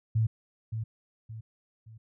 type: tone with echo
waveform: sine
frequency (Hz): 111.2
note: A2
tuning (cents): +19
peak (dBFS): -22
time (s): 0.15-0.27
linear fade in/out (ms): 10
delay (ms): 570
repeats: 3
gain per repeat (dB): -8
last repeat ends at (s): 1.98
effects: none